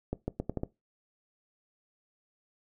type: accelerating click train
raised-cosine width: 2 ms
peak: -18 dBFS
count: 6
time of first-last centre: 0.13-0.634 s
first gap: 150 ms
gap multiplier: 0.8
effects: noise-tail reverb RT60 0.2 s tail -19 dB re dry